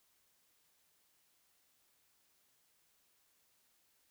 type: silence
effects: white hiss -74 dBFS RMS until 4.1 s